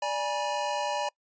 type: chord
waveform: square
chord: G# diminished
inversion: second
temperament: equal with one note detuned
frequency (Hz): 587.3 / 830.6 / 962.4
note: D5 / G#5 / B5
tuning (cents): 0 / 0 / -45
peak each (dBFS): -33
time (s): 0.02-1.09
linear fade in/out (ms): 5
effects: noise-tail reverb RT60 0.1 s tail -25 dB re dry + resampled to 16000 Hz